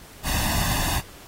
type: noise with comb filter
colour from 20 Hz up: pink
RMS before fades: -24 dBFS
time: 0.23-1.02 s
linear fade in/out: 50 ms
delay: 1.1 ms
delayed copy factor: +0.8
effects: pink hiss -46 dBFS RMS until 1.27 s + AAC 48 kbps